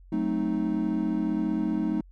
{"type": "chord", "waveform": "triangle", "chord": "F# diminished seventh", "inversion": "none", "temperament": "equal", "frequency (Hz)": [185, 220, 261.6, 311.1], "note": ["F#3", "A3", "C4", "Eb4"], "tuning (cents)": [0, 0, 0, 0], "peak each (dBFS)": [-30, -27, -31, -26], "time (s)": [0.12, 2.01], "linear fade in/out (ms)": 5, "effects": ["added 45 Hz sine -48 dBFS peak until 2.11 s"]}